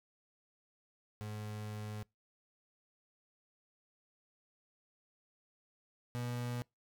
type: tone pair in turn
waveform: 35% pulse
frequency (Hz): 106.1 / 121.49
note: G#2 / B2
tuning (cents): +38 / -28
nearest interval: major second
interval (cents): 234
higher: second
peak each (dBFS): -39 / -35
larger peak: second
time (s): 1.21-2.03 / 6.15-6.62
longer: first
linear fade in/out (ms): 0
effects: noise-tail reverb RT60 0.2 s tail -25 dB re dry